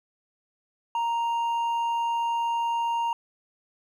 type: tone with hard clipping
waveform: sine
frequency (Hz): 932.3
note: A#5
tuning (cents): 0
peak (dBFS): -25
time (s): 0.95-3.13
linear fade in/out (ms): 2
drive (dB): 4
effects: none